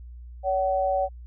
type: tone pair together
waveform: sine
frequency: 566.4 / 756 Hz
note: C#5 / F#5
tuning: +37 / +37 cents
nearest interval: perfect fourth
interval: 500 cents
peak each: -24 dBFS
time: 0.43-1.09 s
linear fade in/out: 50 ms
effects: added 60 Hz sine -39 dBFS peak until 1.26 s